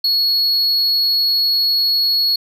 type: tone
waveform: triangle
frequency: 4348 Hz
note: C#8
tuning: 34 cents flat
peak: -12 dBFS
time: 0.04-2.36 s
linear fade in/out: 5 ms
effects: none